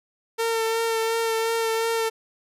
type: tone with vibrato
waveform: sawtooth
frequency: 452.8 Hz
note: A4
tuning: 50 cents sharp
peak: -18 dBFS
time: 0.38-2.1 s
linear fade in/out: 20 ms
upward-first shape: sine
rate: 2.8 Hz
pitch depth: 20 cents each way
effects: resampled to 32000 Hz